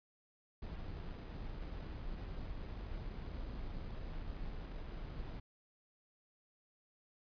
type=noise with sample-and-hold; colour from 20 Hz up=brown; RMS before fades=-44 dBFS; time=0.62-5.4 s; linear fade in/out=5 ms; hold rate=4410 Hz; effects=resampled to 11025 Hz